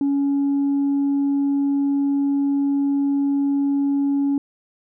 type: tone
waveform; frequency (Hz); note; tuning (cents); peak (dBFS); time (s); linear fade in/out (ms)
sine; 280.3; C#4; +19; -15; 0.01-4.38; 2
effects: tanh soft clip ceiling -15 dBFS